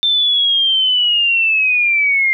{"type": "linear sweep", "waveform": "sine", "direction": "down", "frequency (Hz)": [3581, 2100], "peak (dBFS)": -11, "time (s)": [0.03, 2.33], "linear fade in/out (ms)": 0, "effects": []}